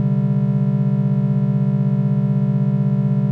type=chord; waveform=triangle; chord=C suspended second; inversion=none; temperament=equal; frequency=130.81 / 146.83 / 196 Hz; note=C3 / D3 / G3; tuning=0 / 0 / 0 cents; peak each=-17 dBFS; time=0-3.31 s; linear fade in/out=0 ms; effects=none